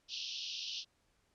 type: band-pass noise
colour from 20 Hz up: pink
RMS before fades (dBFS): -42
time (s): 0.08-0.85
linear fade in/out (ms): 50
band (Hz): 2700 to 5800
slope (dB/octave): 96
effects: pink hiss -75 dBFS RMS until 1.34 s + low-pass 9000 Hz 12 dB/octave